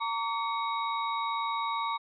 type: tone cluster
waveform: sine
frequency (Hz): 918 / 1140 / 2220 / 3791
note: A#5 / C#6 / C#7 / A#7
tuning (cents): -27 / +48 / +2 / +28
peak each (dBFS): -32 / -32 / -40 / -40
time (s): 0-1.98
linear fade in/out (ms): 20
effects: none